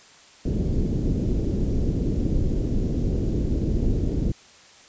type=low-pass noise; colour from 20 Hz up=pink; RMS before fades=-23 dBFS; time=0.45-4.32 s; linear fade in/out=5 ms; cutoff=380 Hz; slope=24 dB/octave; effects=white hiss -50 dBFS RMS until 4.88 s + resampled to 16000 Hz